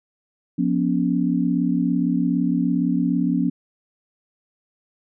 sine tone cluster, 177.3 / 243.8 / 281.3 Hz, F3 / B3 / C#4, +26 / -22 / +26 cents, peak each -22 dBFS, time 0.58-3.5 s, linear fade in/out 10 ms, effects none

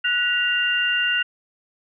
sine tone cluster, 1471 / 1919 / 2792 Hz, F#6 / A#6 / F7, -11 / +50 / -1 cents, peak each -22 / -28 / -21 dBFS, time 0.04-1.23 s, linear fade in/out 10 ms, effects none

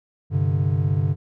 triangle chord, G suspended fourth, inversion none, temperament equal, 98 / 130.81 / 146.83 Hz, G2 / C3 / D3, 0 / 0 / 0 cents, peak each -20 / -22 / -20 dBFS, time 0.3-1.16 s, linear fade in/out 50 ms, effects none

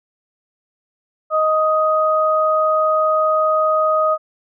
sine tone pair together, 625 / 1250 Hz, D#5 / D#6, +8 / +8 cents, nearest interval octave, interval 1200 cents, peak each -16 dBFS, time 1.3-4.18 s, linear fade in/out 50 ms, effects none

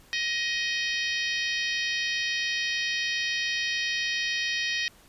harmonic tone, 627 Hz, D#5, 13 cents sharp, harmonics 3 / 4 / 5 / 6 / 7 / 8 / 9, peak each -30 / -32 / -34 / -36 / -37 / -38 / -39 dBFS, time 0.13-4.88 s, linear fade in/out 0 ms, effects pink hiss -56 dBFS RMS until 5.08 s + resampled to 32000 Hz

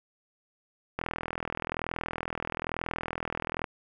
click train, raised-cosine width 0.5 ms, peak -16 dBFS, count 110, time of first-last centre 0.99-3.642 s, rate 41.1 Hz, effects none

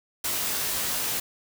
white noise with comb filter, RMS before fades -28 dBFS, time 0.24-1.2 s, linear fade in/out 5 ms, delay 19 ms, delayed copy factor +0.6, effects none

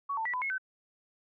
sine tone with pitch steps, 1122 / 892 / 1955 / 1003 / 2175 / 1528 Hz, C#6 / A5 / B6 / B5 / C#7 / G6, +21 / +23 / -18 / +26 / -33 / -45 cents, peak -30 dBFS, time 0.09-0.582 s, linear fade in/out 10 ms, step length 82 ms, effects none

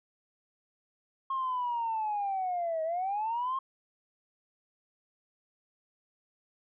sine linear two-way sweep, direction down then up, 1079 to 630 to 1079 Hz, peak -28 dBFS, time 1.3-3.59 s, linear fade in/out 5 ms, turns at 2.83 s, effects tanh soft clip ceiling -25 dBFS

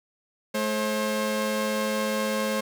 sawtooth tone pair together, 214.9 / 534.7 Hz, A3 / C5, -41 / +37 cents, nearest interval octave + major third, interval 1578 cents, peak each -24 / -23 dBFS, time 0.54-2.61 s, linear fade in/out 10 ms, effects none

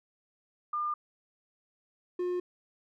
sine / triangle tone pair in turn, 1204 / 358 Hz, D6 / F4, +43 / +43 cents, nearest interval octave + major sixth, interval 2100 cents, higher first, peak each -29 / -27 dBFS, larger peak second, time 0.73-0.94 / 2.19-2.4 s, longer neither, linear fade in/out 5 ms, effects none

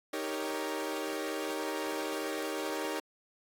sawtooth chord, Eb dominant seventh, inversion none, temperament equal with one note detuned, 311.1 / 392 / 466.2 / 556.9 Hz, Eb4 / G4 / Bb4 / Db5, 0 / 0 / 0 / +8 cents, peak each -34 / -35 / -36 / -36 dBFS, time 0.13-3 s, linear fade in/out 5 ms, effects AAC 64 kbps

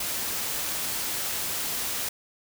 white noise, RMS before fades -30 dBFS, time 0-2.09 s, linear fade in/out 5 ms, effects none

